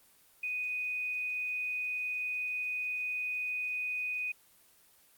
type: tone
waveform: sine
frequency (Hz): 2489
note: D#7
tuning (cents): 0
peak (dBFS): -32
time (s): 0.43-4.32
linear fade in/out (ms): 5
effects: white hiss -63 dBFS RMS until 5.17 s + Opus 24 kbps